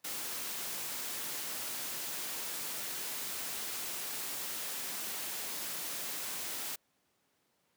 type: noise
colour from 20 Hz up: white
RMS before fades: -39 dBFS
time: 0.04-6.76 s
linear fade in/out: 10 ms
effects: pink hiss -75 dBFS RMS until 7.76 s + high-pass 150 Hz 12 dB/octave